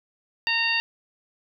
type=harmonic tone; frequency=921 Hz; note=A#5; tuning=21 cents flat; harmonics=1 / 2 / 3 / 4 / 5; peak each=-33 / -26 / -24 / -32 / -29 dBFS; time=0.47-0.8 s; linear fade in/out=0 ms; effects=none